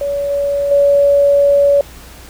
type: tone with level steps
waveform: sine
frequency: 567 Hz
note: C#5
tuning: 39 cents sharp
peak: -15 / -13 / -7 dBFS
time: 0.01-1.81 s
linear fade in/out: 2 ms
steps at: 0.3 / 0.71 s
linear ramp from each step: 5 ms
effects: added 60 Hz sine -38 dBFS peak until 2.29 s + pink hiss -38 dBFS RMS until 2.29 s